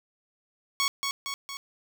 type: tone with echo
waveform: 10% pulse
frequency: 1110 Hz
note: C#6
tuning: 2 cents sharp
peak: -15 dBFS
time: 0.8-0.88 s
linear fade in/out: 0 ms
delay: 230 ms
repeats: 3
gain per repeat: -4 dB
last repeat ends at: 1.57 s
effects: 9-bit